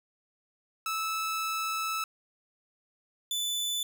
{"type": "tone pair in turn", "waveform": "sawtooth", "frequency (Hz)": [1309, 3495], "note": ["E6", "A7"], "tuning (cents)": [-13, -12], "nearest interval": "octave + perfect fourth", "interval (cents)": 1701, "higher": "second", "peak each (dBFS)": -26, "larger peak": "neither", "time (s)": [[0.86, 2.04], [3.31, 3.83]], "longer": "first", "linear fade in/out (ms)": 2, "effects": []}